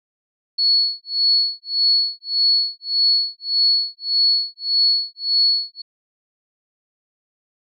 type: tone with tremolo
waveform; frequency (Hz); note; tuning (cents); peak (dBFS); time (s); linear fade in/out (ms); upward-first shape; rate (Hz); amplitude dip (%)
sine; 4388; C#8; -18; -12; 0.58-5.82; 10; sine; 1.7; 100
effects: none